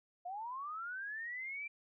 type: linear sweep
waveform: sine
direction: up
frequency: 691 to 2367 Hz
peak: -40 dBFS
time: 0.25-1.68 s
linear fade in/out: 10 ms
effects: none